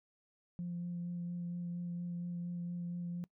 sine tone with vibrato, 174.2 Hz, F3, 4 cents flat, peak -36 dBFS, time 0.59-3.24 s, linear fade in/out 0 ms, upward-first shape sine, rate 4.3 Hz, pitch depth 12 cents each way, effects noise-tail reverb RT60 0.1 s tail -23 dB re dry + tanh soft clip ceiling -33 dBFS

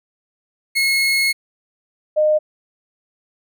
30% pulse / sine tone pair in turn, 2172 / 612.1 Hz, C#7 / D#5, -36 / -28 cents, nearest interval octave + minor seventh, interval 2192 cents, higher first, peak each -12 dBFS, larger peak neither, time 0.75-1.33 / 2.16-2.39 s, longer first, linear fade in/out 20 ms, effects none

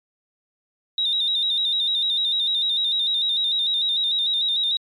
sine tone with vibrato, 3729 Hz, A#7, in tune, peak -18 dBFS, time 0.98-4.77 s, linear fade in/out 2 ms, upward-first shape square, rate 6.7 Hz, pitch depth 51 cents each way, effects tanh soft clip ceiling -14 dBFS + MP3 48 kbps

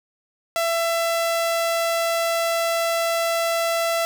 sawtooth tone, 669 Hz, E5, 25 cents sharp, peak -16 dBFS, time 0.56-4.05 s, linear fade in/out 0 ms, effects none

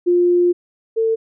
sine tone pair in turn, 352.4 / 448.9 Hz, F4 / A4, +16 / +35 cents, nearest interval major third, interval 419 cents, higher second, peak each -11 / -14 dBFS, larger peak first, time 0.06-0.53 / 0.96-1.16 s, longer first, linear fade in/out 20 ms, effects none

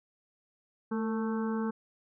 harmonic tone with a mistuned harmonic, 220.4 Hz, A3, 3 cents sharp, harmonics 1 / 2 / 4 / 5 / 6 / 7, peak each -30 / -36 / -42 / -44 / -46 / -47 dBFS, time 0.91-1.71 s, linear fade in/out 10 ms, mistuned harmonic 2, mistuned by +40 cents, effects none

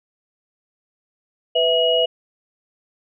sine tone cluster, 496.9 / 654 / 2900 Hz, B4 / E5 / F#7, +11 / -14 / -35 cents, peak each -19 dBFS, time 1.55-2.06 s, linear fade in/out 10 ms, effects none

